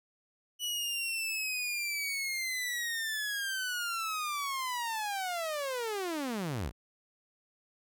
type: linear sweep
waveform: sawtooth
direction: down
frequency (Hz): 2960 to 44.23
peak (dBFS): -29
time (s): 0.59-6.72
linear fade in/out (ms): 50
effects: none